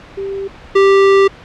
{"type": "tone pair in turn", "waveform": ["sine", "square"], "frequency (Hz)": [392, 392], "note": ["G4", "G4"], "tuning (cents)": [0, 0], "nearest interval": "unison", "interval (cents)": 0, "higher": "neither", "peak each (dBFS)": [-19, -7], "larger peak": "second", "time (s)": [[0.17, 0.48], [0.75, 1.28]], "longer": "second", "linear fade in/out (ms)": 10, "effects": ["pink hiss -37 dBFS RMS until 1.44 s", "low-pass 3000 Hz 12 dB/octave"]}